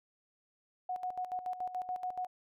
sine tone with tremolo, 733 Hz, F#5, 16 cents flat, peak -33 dBFS, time 0.89-2.27 s, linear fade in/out 5 ms, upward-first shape square, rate 7 Hz, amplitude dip 70%, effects none

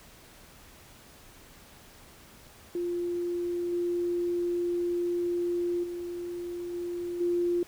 sine tone with level steps, 349.2 Hz, F4, in tune, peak -28 / -26 / -33 / -31 / -24 dBFS, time 2.75-7.63 s, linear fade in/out 2 ms, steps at 3.72 / 5.83 / 6.73 / 7.2 s, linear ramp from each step 10 ms, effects pink hiss -53 dBFS RMS until 7.67 s

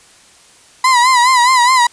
35% pulse tone with vibrato, 1000 Hz, B5, 21 cents sharp, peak -6 dBFS, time 0.84-1.87 s, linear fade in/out 5 ms, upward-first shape sine, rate 4.8 Hz, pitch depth 87 cents each way, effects white hiss -45 dBFS RMS until 1.92 s + resampled to 22050 Hz

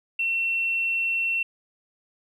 triangle tone with tanh clipping, 2710 Hz, E7, 47 cents sharp, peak -22 dBFS, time 0.19-1.43 s, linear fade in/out 5 ms, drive 3 dB, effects none

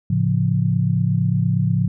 sine chord, A augmented, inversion none, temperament equal, 110 / 138.59 / 174.61 Hz, A2 / C#3 / E#3, 0 / 0 / 0 cents, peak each -20 dBFS, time 0.1-1.88 s, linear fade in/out 5 ms, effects none

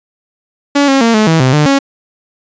sawtooth tone with pitch steps, 284.3 / 271.2 / 230.1 / 215.2 / 162.2 / 129.6 / 149.9 / 275.8 Hz, C#4 / C#4 / A#3 / A3 / E3 / C3 / D3 / C#4, +44 / -38 / -22 / -38 / -28 / -16 / +36 / -9 cents, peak -3 dBFS, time 0.75-1.79 s, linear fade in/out 10 ms, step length 130 ms, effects resampled to 16000 Hz

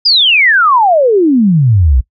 sine exponential sweep, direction down, 5070 to 57.7 Hz, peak -5 dBFS, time 0.05-2.01 s, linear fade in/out 10 ms, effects noise-tail reverb RT60 0.1 s tail -21 dB re dry

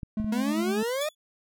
clicks, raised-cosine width 5 ms, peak -23 dBFS, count 3, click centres 0.032 / 0.2 / 0.245 s
triangle tone with tremolo, 215.1 Hz, A3, 39 cents flat, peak -23 dBFS, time 0.17-0.83 s, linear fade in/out 2 ms, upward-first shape sine, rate 10 Hz, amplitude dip 45%
40% pulse exponential sweep, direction up, 233.1 to 629 Hz, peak -26 dBFS, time 0.32-1.09 s, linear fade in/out 5 ms
sawtooth tone with exponential decay, 3433 Hz, A7, 43 cents flat, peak -26 dBFS, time 1.01-1.15 s, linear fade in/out 5 ms, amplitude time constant 29 ms
effects none

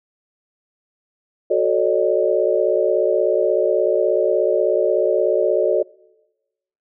sine chord, D# half-diminished seventh, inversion first, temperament equal with one note detuned, 370 / 440 / 554.4 / 610.9 Hz, F#4 / A4 / C#5 / D#5, 0 / 0 / 0 / -32 cents, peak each -20 dBFS, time 1.5-5.83 s, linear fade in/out 10 ms, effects noise-tail reverb RT60 1.0 s tail -23 dB re dry

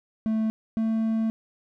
triangle tone pair in turn, 220 / 222.8 Hz, A3 / A3, 0 / +22 cents, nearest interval unison, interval 22 cents, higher second, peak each -20 dBFS, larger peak neither, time 0.26-0.5 / 0.77-1.3 s, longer second, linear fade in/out 0 ms, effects none

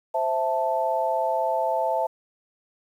sine chord, A minor, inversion first, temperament equal, 523.3 / 659.3 / 880 Hz, C5 / E5 / A5, 0 / 0 / 0 cents, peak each -28 / -25 / -25 dBFS, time 0.14-2.07 s, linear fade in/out 10 ms, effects 9-bit

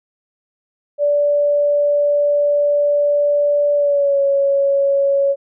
sine tone with pitch glide, 581 to 556.4 Hz, D5 to C#5, -19 to +6 cents, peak -12 dBFS, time 0.98-5.36 s, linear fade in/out 50 ms, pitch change -75 cents, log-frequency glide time 3.75-4.2 s, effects none

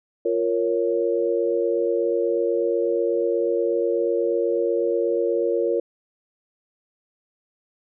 sine chord, Bb minor, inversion second, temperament equal, 349.2 / 466.2 / 554.4 Hz, F4 / Bb4 / Db5, 0 / 0 / 0 cents, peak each -24 / -22 / -25 dBFS, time 0.25-5.8 s, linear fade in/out 5 ms, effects none

